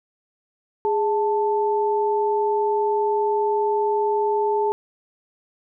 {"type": "tone pair together", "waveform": "sine", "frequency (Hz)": [414.9, 880], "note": ["G#4", "A5"], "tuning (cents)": [-2, 0], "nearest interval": "octave + minor second", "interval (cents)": 1302, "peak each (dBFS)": [-20, -22], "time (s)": [0.85, 4.72], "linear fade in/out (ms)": 0, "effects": []}